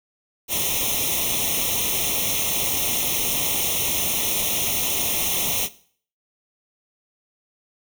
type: noise with comb filter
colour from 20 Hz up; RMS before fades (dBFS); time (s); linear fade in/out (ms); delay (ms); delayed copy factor
white; -23; 0.48-5.69; 50; 0.32; +1
effects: noise-tail reverb RT60 0.5 s tail -17 dB re dry

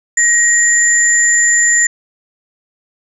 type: tone pair together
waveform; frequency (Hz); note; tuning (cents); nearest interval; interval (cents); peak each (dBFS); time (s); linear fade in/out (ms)
sine; 1889 / 7132; A#6 / A8; +22 / +22; octave + major seventh; 2300; -11; 0.17-1.87; 5
effects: none

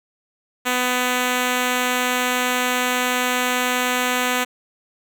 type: tone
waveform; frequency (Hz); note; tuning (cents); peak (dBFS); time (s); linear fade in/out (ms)
5% pulse; 249.7; B3; +19; -7; 0.65-4.45; 20
effects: none

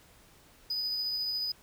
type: tone with tremolo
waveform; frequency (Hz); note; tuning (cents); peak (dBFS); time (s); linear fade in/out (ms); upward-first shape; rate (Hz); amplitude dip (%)
triangle; 4978; D#8; 0; -28; 0.7-1.52; 5; triangle; 14; 25
effects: pink hiss -59 dBFS RMS until 1.62 s

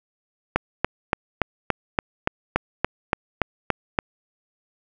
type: click train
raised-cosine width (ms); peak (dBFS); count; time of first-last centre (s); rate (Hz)
0.5; -3; 13; 0.56-3.989; 3.5
effects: none

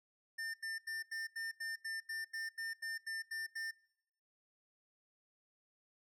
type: tone bursts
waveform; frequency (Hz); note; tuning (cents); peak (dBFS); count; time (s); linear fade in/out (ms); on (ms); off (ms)
square; 1800; A6; +39; -40; 14; 0.38-3.712; 10; 160; 84
effects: noise-tail reverb RT60 0.8 s tail -25 dB re dry + low-pass 11000 Hz 12 dB/octave

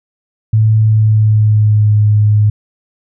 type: tone with pitch glide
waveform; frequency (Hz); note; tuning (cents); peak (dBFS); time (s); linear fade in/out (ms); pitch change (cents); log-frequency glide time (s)
sine; 109.4 to 105.43; A2 to G#2; -9 to +27; -6; 0.53-2.5; 5; -64; 0.78-1.95
effects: none

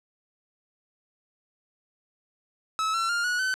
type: tone with pitch steps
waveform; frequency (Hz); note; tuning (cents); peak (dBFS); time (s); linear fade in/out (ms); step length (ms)
45% pulse; 1297 / 1349.7 / 1404.6 / 1461.7 / 1521.2; E6 / E6 / F6 / F#6 / F#6; -28 / +40 / +10 / -22 / +48; -24; 2.79-3.54; 0; 150
effects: low-pass 8000 Hz 12 dB/octave

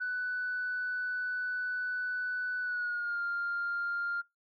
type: tone with pitch glide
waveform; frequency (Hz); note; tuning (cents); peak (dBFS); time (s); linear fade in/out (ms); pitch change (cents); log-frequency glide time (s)
sine; 1491 to 1399.2; F#6 to F6; +13 to +3; -30; 0-4.22; 20; -110; 2.61-3.22
effects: noise-tail reverb RT60 0.2 s tail -23 dB re dry + tanh soft clip ceiling -27 dBFS

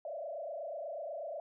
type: tone with frequency modulation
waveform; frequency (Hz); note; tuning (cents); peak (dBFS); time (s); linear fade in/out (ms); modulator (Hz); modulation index
sine; 622; D#5; -1; -38; 0.05-1.4; 2; 28.2; 2.2
effects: none

